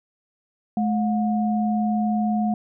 sine tone pair together, 214.1 / 720 Hz, A3 / F#5, -47 / -47 cents, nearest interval octave + major sixth, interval 2100 cents, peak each -20 / -26 dBFS, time 0.77-2.54 s, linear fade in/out 2 ms, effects none

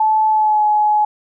sine tone with pitch glide, 868 to 844.8 Hz, A5 to G#5, -24 to +29 cents, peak -11 dBFS, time 0-1.05 s, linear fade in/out 5 ms, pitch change -47 cents, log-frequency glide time 0.29-0.65 s, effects none

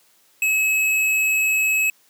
triangle tone with hard clipping, 2574 Hz, E7, 42 cents flat, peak -18 dBFS, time 0.42-1.9 s, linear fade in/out 2 ms, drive 17 dB, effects white hiss -58 dBFS RMS until 2.09 s + high-pass 150 Hz 12 dB/octave

